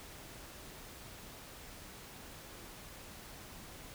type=silence; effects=pink hiss -51 dBFS RMS until 3.94 s